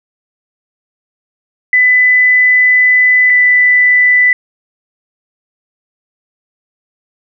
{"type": "tone pair in turn", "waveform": "sine", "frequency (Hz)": [2000, 1988.7], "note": ["B6", "B6"], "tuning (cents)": [21, 12], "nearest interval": "unison", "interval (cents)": 9, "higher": "first", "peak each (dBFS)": -5, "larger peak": "neither", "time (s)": [[1.73, 3.3], [3.3, 4.33]], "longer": "first", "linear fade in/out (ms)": 2, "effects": []}